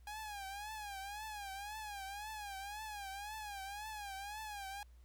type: tone with vibrato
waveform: sawtooth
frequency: 821 Hz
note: G#5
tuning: 20 cents flat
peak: -40 dBFS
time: 0.07-4.83 s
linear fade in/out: 2 ms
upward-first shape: triangle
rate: 1.9 Hz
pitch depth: 120 cents each way
effects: added 60 Hz sine -57 dBFS peak until 5.04 s + pink hiss -75 dBFS RMS until 5.04 s